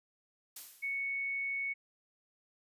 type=noise with exponential decay; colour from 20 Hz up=blue; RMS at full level=-42 dBFS; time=0.56-1.12 s; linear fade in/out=5 ms; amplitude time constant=120 ms
type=tone; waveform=sine; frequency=2217 Hz; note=C#7; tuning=in tune; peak=-33 dBFS; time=0.82-1.74 s; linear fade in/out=20 ms
effects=resampled to 32000 Hz